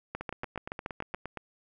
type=two click trains; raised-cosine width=0.5 ms; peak=-19 / -22 dBFS; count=8 / 11; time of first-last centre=0.15-1.146 / 0.21-1.373 s; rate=7.03 / 8.6 Hz; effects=none